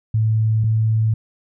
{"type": "tone pair in turn", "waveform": "sine", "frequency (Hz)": [110, 110.5], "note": ["A2", "A2"], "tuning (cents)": [0, 8], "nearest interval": "unison", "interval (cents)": 8, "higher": "second", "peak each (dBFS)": -14, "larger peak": "neither", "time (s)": [[0.14, 0.64], [0.64, 1.14]], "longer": "neither", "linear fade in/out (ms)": 5, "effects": []}